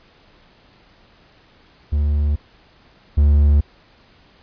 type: tone pair in turn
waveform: triangle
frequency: 73.42 / 72.74 Hz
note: D2 / D2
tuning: 0 / -16 cents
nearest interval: unison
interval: 16 cents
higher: first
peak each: -13 / -8 dBFS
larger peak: second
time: 1.92-2.36 / 3.17-3.61 s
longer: neither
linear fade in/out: 10 ms
effects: pink hiss -52 dBFS RMS until 4.42 s + resampled to 11025 Hz